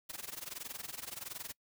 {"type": "noise with amplitude modulation", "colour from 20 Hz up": "white", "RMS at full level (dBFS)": -41, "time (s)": [0.09, 1.53], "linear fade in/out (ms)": 10, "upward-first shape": "sine", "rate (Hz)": 21.4, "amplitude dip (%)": 90, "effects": ["noise-tail reverb RT60 0.1 s tail -24 dB re dry"]}